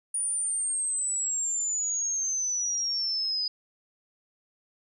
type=exponential sweep; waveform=sine; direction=down; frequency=9580 to 4948 Hz; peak=-26 dBFS; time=0.14-3.48 s; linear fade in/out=5 ms; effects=none